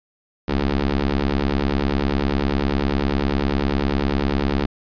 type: ring-modulated tone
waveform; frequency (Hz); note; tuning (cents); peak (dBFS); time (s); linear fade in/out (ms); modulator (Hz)
15% pulse; 70; C#2; +18; -9; 0.48-4.66; 5; 135
effects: resampled to 11025 Hz